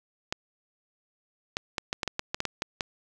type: clicks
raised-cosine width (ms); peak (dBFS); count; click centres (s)
0.2; -11; 12; 0.325 / 1.569 / 1.782 / 1.929 / 2.032 / 2.077 / 2.194 / 2.345 / 2.404 / 2.453 / 2.621 / 2.808
effects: none